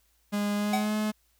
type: tone with pitch glide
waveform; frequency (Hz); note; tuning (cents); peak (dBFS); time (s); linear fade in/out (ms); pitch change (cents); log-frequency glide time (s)
45% pulse; 205.5 to 213.6; G#3 to G#3; -18 to +49; -26; 0.32-1.12; 20; +67; 0.55-0.96
type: tone with exponential decay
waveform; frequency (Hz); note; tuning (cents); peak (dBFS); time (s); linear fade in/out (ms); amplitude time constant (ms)
square; 759; F#5; +44; -24; 0.73-0.96; 5; 50
effects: added 56 Hz sine -69 dBFS peak until 1.39 s + white hiss -69 dBFS RMS until 1.39 s